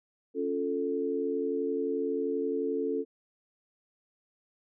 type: chord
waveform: sine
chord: Db augmented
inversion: none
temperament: equal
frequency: 277.2 / 349.2 / 440 Hz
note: Db4 / F4 / A4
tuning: 0 / 0 / 0 cents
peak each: -33 / -35 / -30 dBFS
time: 0.34-3.05 s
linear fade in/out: 50 ms
effects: none